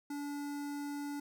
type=tone with notch filter; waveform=square; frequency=288 Hz; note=D4; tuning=34 cents flat; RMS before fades=-40 dBFS; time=0.1-1.2 s; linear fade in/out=5 ms; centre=3000 Hz; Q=1.2; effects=none